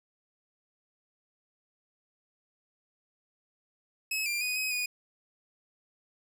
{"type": "tone with pitch steps", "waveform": "sawtooth", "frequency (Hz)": [2573, 2383, 2485, 2532, 2466], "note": ["E7", "D7", "D#7", "D#7", "D#7"], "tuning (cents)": [-43, 25, -3, 30, -16], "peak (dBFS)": -26, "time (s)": [4.11, 4.86], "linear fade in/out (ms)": 5, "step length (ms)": 150, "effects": []}